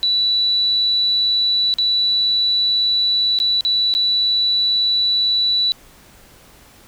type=tone with dropouts; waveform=sine; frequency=3951 Hz; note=B7; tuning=in tune; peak=-14 dBFS; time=0.03-5.72 s; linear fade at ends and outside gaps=0 ms; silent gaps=1.739-1.785 / 3.388-3.401 / 3.608-3.65 / 3.939-3.95 s; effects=pink hiss -47 dBFS RMS until 6.87 s